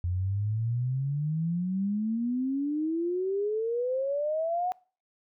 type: exponential sweep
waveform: sine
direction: up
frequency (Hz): 86.5 to 740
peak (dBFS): -26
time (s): 0.04-4.72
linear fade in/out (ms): 0
effects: noise-tail reverb RT60 0.4 s tail -23 dB re dry